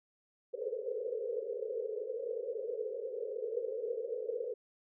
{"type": "band-pass noise", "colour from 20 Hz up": "pink", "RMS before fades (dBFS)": -38, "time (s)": [0.53, 4.54], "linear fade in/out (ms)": 10, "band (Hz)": [430, 510], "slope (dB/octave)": 96, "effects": []}